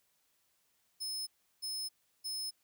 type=tone bursts; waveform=sawtooth; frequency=5200 Hz; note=E8; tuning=24 cents flat; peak=-34 dBFS; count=3; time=1-2.51 s; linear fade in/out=20 ms; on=270 ms; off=350 ms; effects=white hiss -75 dBFS RMS until 2.63 s